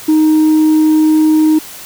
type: tone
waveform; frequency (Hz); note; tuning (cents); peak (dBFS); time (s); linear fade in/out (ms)
sine; 311.2; D#4; 0; -4; 0.08-1.59; 10
effects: tanh soft clip ceiling -5 dBFS + white hiss -31 dBFS RMS until 1.85 s